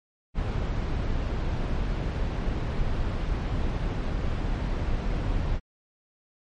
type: noise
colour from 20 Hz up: brown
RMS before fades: -27 dBFS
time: 0.34-5.6 s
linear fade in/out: 50 ms
effects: low-pass 4000 Hz 12 dB/octave + MP3 48 kbps